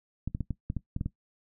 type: clicks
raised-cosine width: 5 ms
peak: -19 dBFS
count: 9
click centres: 0.276 / 0.349 / 0.407 / 0.507 / 0.701 / 0.767 / 0.964 / 1.011 / 1.06 s
effects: noise-tail reverb RT60 0.1 s tail -17 dB re dry